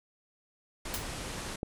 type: low-pass noise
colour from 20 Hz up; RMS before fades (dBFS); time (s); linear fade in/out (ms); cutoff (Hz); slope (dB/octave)
pink; -39; 0.85-1.56; 5; 11000; 48
type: noise with exponential decay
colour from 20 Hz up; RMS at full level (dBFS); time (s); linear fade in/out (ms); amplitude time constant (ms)
white; -31; 0.94-1.07; 0; 28
type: click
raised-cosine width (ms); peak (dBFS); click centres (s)
2; -20; 1.631
effects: none